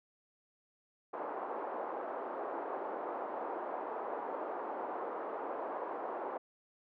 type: band-pass noise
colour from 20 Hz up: white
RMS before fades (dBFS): -40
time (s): 1.13-6.38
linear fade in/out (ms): 10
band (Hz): 340 to 1000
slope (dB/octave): 24
effects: none